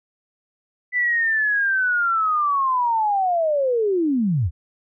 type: linear sweep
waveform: sine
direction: down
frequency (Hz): 1999 to 67.7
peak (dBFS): -17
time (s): 0.92-4.51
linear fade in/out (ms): 50
effects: none